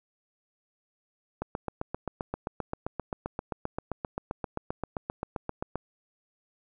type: click train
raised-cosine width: 1 ms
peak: -17 dBFS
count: 34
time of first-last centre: 1.42-5.756 s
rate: 7.61 Hz
effects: none